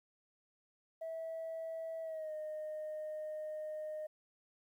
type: tone with pitch glide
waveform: sine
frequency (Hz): 651 to 615.9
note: E5 to D#5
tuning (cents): -22 to -18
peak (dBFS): -38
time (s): 1.01-4.07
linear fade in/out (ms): 10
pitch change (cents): -96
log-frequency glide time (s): 2.02-2.33
effects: tanh soft clip ceiling -37 dBFS + 12-bit